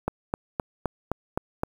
click train, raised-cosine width 1 ms, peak -11 dBFS, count 7, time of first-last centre 0.08-1.634 s, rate 3.86 Hz, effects 7-bit

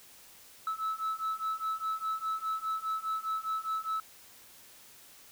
sine beating tone pair, 1301 / 1305.9 Hz, E6 / E6, -23 / -17 cents, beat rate 4.9 Hz, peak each -33 / -32 dBFS, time 0.67-4 s, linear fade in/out 2 ms, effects tanh soft clip ceiling -28 dBFS + white hiss -55 dBFS RMS until 5.31 s

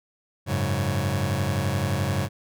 sawtooth chord, F# suspended second, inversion none, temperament just, 92.5 / 104.06 / 138.75 Hz, F#2 / G#2 / C#3, 0 / +4 / +2 cents, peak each -23 dBFS, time 0.46-2.29 s, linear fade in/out 50 ms, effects none

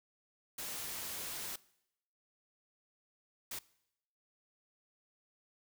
white noise bursts at uneven times, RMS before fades -42 dBFS, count 2, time 0.58-1.56 / 3.51-3.59 s, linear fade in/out 5 ms, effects noise-tail reverb RT60 0.8 s tail -21 dB re dry

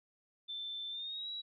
sine tone with pitch glide, 3543 to 3886 Hz, A7 to B7, +11 to -29 cents, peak -39 dBFS, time 0.48-1.42 s, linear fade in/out 20 ms, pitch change +160 cents, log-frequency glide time 0.9-1.29 s, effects none

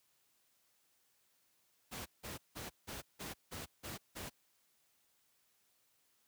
pink noise bursts, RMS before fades -45 dBFS, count 8, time 1.91-4.3 s, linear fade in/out 20 ms, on 150 ms, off 170 ms, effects white hiss -75 dBFS RMS until 6.27 s + high-pass 60 Hz 12 dB/octave

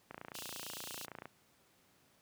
click train, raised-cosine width 0.5 ms, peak -30 dBFS, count 34, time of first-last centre 0.11-1.256 s, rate 28.8 Hz
pink high-pass noise, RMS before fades -47 dBFS, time 0.34-1.06 s, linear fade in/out 10 ms, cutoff 2600 Hz, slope 96 dB/octave
effects pink hiss -69 dBFS RMS until 2.21 s + high-pass 100 Hz 12 dB/octave

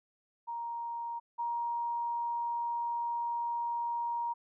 sine tone pair in turn, 937 / 942.4 Hz, A#5 / A#5, +9 / +19 cents, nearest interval unison, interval 10 cents, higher second, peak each -35 / -31 dBFS, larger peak second, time 0.47-1.2 / 1.38-4.34 s, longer second, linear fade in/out 20 ms, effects none

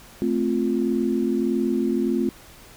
sine chord, F major, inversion first, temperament equal, 220 / 261.6 / 349.2 Hz, A3 / C4 / F4, 0 / 0 / 0 cents, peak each -24 dBFS, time 0.22-2.29 s, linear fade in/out 0 ms, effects pink hiss -47 dBFS RMS until 2.76 s

